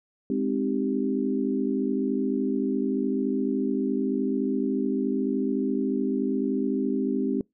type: chord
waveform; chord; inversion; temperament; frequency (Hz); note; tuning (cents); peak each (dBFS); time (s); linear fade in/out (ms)
sine; Ab major seventh; none; equal; 207.7 / 261.6 / 311.1 / 392; Ab3 / C4 / Eb4 / G4; 0 / 0 / 0 / 0; -29 / -26 / -32 / -30; 0.3-7.41; 2
effects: noise-tail reverb RT60 0.2 s tail -26 dB re dry